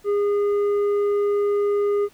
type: tone with tanh clipping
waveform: sine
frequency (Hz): 408.6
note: G#4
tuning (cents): -28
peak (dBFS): -19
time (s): 0.04-2.09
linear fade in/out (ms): 50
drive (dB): 6
effects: pink hiss -55 dBFS RMS until 2.13 s